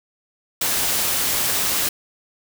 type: noise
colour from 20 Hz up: white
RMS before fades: -21 dBFS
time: 0.61-1.89 s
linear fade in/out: 5 ms
effects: none